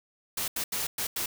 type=noise bursts at uneven times; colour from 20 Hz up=white; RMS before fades=-31 dBFS; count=5; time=0.37-0.48 / 0.56-0.64 / 0.72-0.87 / 0.98-1.07 / 1.16-1.26 s; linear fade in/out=5 ms; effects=none